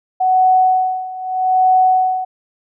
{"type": "tone with tremolo", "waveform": "sine", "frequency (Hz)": 745, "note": "F#5", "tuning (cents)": 12, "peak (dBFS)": -8, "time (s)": [0.2, 2.25], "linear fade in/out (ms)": 10, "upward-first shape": "sine", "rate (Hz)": 0.8, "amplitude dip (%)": 85, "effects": []}